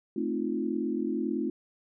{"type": "chord", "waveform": "sine", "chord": "F dominant seventh", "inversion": "first", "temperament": "equal", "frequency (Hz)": [220, 261.6, 311.1, 349.2], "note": ["A3", "C4", "Eb4", "F4"], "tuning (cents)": [0, 0, 0, 0], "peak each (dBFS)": -33, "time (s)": [0.16, 1.5], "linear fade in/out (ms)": 5, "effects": []}